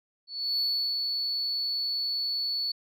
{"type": "tone with ADSR envelope", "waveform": "sine", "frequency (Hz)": 4435, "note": "C#8", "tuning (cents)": 0, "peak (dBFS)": -22, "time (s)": [0.27, 2.72], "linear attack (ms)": 320, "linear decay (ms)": 360, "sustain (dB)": -4, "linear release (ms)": 8, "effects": ["tanh soft clip ceiling -23 dBFS"]}